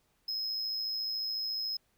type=tone with amplitude modulation; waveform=triangle; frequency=5130 Hz; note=E8; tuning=48 cents flat; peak=-29 dBFS; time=0.28-1.77 s; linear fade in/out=5 ms; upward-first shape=sine; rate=114 Hz; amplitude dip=45%; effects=pink hiss -73 dBFS RMS until 1.97 s